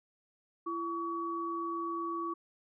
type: tone pair together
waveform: sine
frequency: 336.9 / 1132 Hz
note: E4 / C#6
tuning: +38 / +36 cents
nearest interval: octave + major sixth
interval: 2098 cents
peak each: -37 / -35 dBFS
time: 0.66-2.34 s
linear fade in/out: 10 ms
effects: none